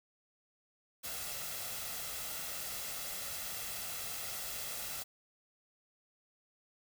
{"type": "noise with comb filter", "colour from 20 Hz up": "white", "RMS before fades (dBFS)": -41, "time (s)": [1.03, 5.04], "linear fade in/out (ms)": 20, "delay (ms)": 1.5, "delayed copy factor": 0.5, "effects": []}